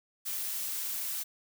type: noise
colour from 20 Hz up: blue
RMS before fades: -35 dBFS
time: 0.25-1.24 s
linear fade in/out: 20 ms
effects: none